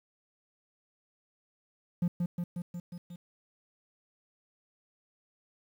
triangle tone with echo, 174.61 Hz, F3, in tune, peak -22 dBFS, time 2.02-2.08 s, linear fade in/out 5 ms, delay 180 ms, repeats 6, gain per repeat -3 dB, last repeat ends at 3.16 s, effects tanh soft clip ceiling -19 dBFS + 10-bit

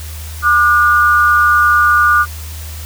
sine tone pair together, 1197 / 1448.4 Hz, D6 / F#6, +33 / -37 cents, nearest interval minor third, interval 330 cents, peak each -10 dBFS, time 0.42-2.26 s, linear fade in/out 50 ms, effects added 78 Hz sine -25 dBFS peak until 2.85 s + white hiss -33 dBFS RMS until 2.85 s

